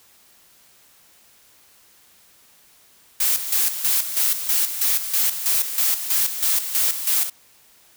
blue noise with tremolo, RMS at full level -19 dBFS, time 3.2-7.3 s, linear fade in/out 5 ms, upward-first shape square, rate 3.1 Hz, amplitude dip 65%, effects white hiss -54 dBFS RMS until 7.96 s

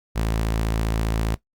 sawtooth tone, 55 Hz, A1, in tune, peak -17 dBFS, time 0.15-1.36 s, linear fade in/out 20 ms, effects noise-tail reverb RT60 0.1 s tail -17 dB re dry + Opus 48 kbps

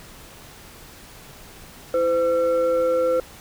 sine tone with frequency modulation, 511 Hz, C5, 41 cents flat, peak -17 dBFS, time 1.94-3.2 s, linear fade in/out 2 ms, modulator 842 Hz, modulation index 0.45, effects pink hiss -44 dBFS RMS until 3.4 s

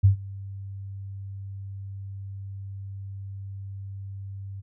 sine tone with ADSR envelope, 98 Hz, G2, in tune, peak -11 dBFS, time 0.03-4.62 s, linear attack 19 ms, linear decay 110 ms, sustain -23 dB, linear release 26 ms, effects none

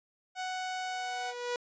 sawtooth tone, 742 Hz, F#5, 5 cents sharp, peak -30 dBFS, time 0.35-1.34 s, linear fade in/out 50 ms
sawtooth tone with exponential growth, 486.7 Hz, B4, 25 cents flat, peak -26 dBFS, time 0.68-1.56 s, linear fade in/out 2 ms, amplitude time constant 190 ms
effects resampled to 16000 Hz

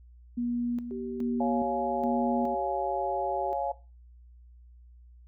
sine tone with tremolo, 240.4 Hz, B3, 46 cents flat, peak -27 dBFS, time 0.37-2.55 s, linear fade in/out 10 ms, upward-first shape square, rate 1.2 Hz, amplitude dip 60%
sine tone, 385.8 Hz, G4, 28 cents flat, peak -35 dBFS, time 0.91-3.53 s, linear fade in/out 0 ms
sine chord, Db major, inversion none, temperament equal with one note detuned, 554.4 / 698.5 / 841.2 Hz, Db5 / F5 / Ab5, 0 / 0 / +22 cents, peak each -32 dBFS, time 1.4-3.72 s, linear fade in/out 5 ms
effects noise-tail reverb RT60 0.3 s tail -17 dB re dry + added 60 Hz sine -50 dBFS peak until 5.27 s

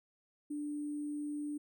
sine tone with sample-and-hold, 294.8 Hz, D4, 7 cents sharp, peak -36 dBFS, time 0.5-1.58 s, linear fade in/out 10 ms, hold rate 8820 Hz, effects none

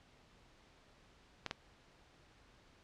clicks, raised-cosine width 0.2 ms, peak -20 dBFS, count 2, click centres 1.463 / 1.511 s, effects pink hiss -65 dBFS RMS until 2.83 s + low-pass 5000 Hz 12 dB/octave

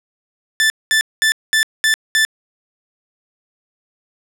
sawtooth tone bursts, 1760 Hz, A6, in tune, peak -8 dBFS, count 6, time 0.6-2.25 s, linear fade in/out 0 ms, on 100 ms, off 210 ms, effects low-pass 12000 Hz 12 dB/octave

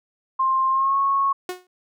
sine tone with pitch glide, 1056 to 1099.6 Hz, C6 to C#6, +16 to -14 cents, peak -17 dBFS, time 0.39-1.33 s, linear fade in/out 10 ms, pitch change +70 cents, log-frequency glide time 0.7-0.97 s
sawtooth tone with exponential decay, 363.8 Hz, F#4, 29 cents flat, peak -20 dBFS, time 1.49-1.67 s, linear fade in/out 2 ms, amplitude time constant 38 ms
effects none

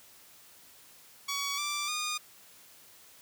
10% pulse tone with pitch steps, 1127 / 1174.2 / 1223.3 Hz, C#6 / D6 / D#6, +28 / -1 / -30 cents, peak -23 dBFS, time 1.28-2.18 s, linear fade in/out 10 ms, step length 300 ms, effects white hiss -56 dBFS RMS until 3.21 s + high-pass 60 Hz 12 dB/octave

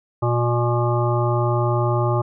harmonic tone, 120 Hz, B2, 49 cents flat, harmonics 1 / 3 / 5 / 7 / 9 / 10, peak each -19 / -24 / -26 / -27 / -29 / -29 dBFS, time 0.22-2.22 s, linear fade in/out 10 ms, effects none

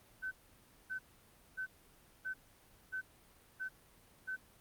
sine tone bursts, 1523 Hz, F#6, 50 cents sharp, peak -37 dBFS, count 7, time 0.22-4.365 s, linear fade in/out 20 ms, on 95 ms, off 580 ms, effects pink hiss -64 dBFS RMS until 4.6 s + Opus 32 kbps

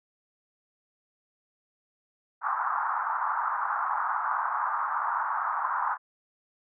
pink band-pass noise, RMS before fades -29 dBFS, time 2.41-5.98 s, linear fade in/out 50 ms, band 870 to 1400 Hz, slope 48 dB/octave, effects none

